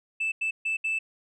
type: tone bursts at uneven times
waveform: sine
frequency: 2637 Hz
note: E7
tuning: in tune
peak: -23 dBFS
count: 4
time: 0.2-0.32 / 0.41-0.51 / 0.65-0.77 / 0.84-0.99 s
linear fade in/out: 10 ms
effects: tanh soft clip ceiling -23 dBFS